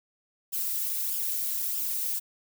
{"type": "noise with flanger", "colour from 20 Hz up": "violet", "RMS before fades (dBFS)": -30, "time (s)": [0.52, 2.2], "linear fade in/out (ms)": 20, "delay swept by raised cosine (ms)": [0.48, 2.48], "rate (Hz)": 1.6, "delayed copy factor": -0.6, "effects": []}